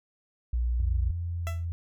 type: tone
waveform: sine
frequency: 59.6 Hz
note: A#1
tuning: 39 cents sharp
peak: -24 dBFS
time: 0.53-1.11 s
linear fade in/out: 5 ms
type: tone with pitch glide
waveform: sine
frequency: 85.8 to 84.72 Hz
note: F2 to E2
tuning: -30 to +48 cents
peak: -29 dBFS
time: 0.8-1.72 s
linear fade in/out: 0 ms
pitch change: -22 cents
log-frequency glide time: 1.41-1.51 s
type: tone with exponential decay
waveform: 15% pulse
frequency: 667 Hz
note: E5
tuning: 20 cents sharp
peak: -26 dBFS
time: 1.47-1.65 s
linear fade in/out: 0 ms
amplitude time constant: 39 ms
effects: none